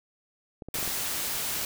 clicks, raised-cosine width 2 ms, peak -26 dBFS, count 6, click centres 0.622 / 0.686 / 0.755 / 0.787 / 0.828 / 0.877 s
white noise, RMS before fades -31 dBFS, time 0.74-1.65 s, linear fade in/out 2 ms
effects none

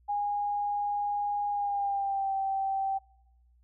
sine tone with pitch glide, 820 to 777.6 Hz, G#5 to G5, -22 to -14 cents, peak -27 dBFS, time 0.08-2.99 s, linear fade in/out 20 ms, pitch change -92 cents, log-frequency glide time 1.5-2.33 s, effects noise-tail reverb RT60 0.9 s tail -25 dB re dry + added 60 Hz sine -60 dBFS peak until 3.63 s

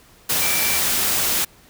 sine tone in noise, 2332 Hz, D7, 13 cents flat, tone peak -26 dBFS, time 0.41-0.79 s, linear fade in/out 10 ms, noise white, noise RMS -20 dBFS, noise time 0.29-1.45 s, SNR -9 dB, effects pink hiss -51 dBFS RMS until 1.69 s

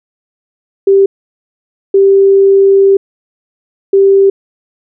sine tone bursts at uneven times, 392 Hz, G4, in tune, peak -3 dBFS, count 3, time 0.87-1.06 / 1.94-2.97 / 3.93-4.3 s, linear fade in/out 5 ms, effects none

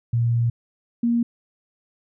sine tone pair in turn, 117.7 / 235.4 Hz, A#2 / A#3, +17 / +17 cents, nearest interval octave, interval 1200 cents, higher second, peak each -17 dBFS, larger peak neither, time 0.13-0.5 / 1.03-1.23 s, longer first, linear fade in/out 5 ms, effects none

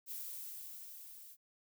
violet noise with level ramp, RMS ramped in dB -43 to -55 dBFS, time 0.06-1.37 s, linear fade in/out 50 ms, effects none

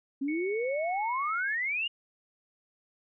sine exponential sweep, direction up, 265.4 to 2906 Hz, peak -28 dBFS, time 0.21-1.88 s, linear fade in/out 10 ms
sine tone with pitch glide, 2217 to 2175 Hz, C#7 to C#7, 0 to -33 cents, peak -37 dBFS, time 0.28-1.55 s, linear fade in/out 5 ms, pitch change -33 cents, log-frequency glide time 0.61-1.4 s
effects none

